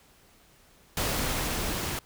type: noise with level ramp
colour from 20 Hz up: pink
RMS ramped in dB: -28 to -32 dBFS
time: 0.97-1.99 s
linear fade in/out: 2 ms
effects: pink hiss -59 dBFS RMS until 2.05 s